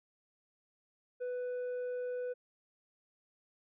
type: tone with tanh clipping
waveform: sine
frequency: 496.1 Hz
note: B4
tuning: 8 cents sharp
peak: -36 dBFS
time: 1.2-2.34 s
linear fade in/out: 20 ms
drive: 4 dB
effects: none